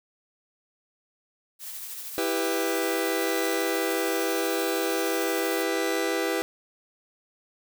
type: noise with tremolo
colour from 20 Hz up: blue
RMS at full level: -36 dBFS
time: 1.59-5.66 s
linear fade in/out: 50 ms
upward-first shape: triangle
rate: 13 Hz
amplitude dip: 35%
type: chord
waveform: sawtooth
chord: E minor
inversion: none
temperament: just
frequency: 329.6 / 395.6 / 494.4 Hz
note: E4 / G4 / B4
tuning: 0 / +16 / +2 cents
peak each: -25 dBFS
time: 2.18-6.42 s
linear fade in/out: 0 ms
effects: none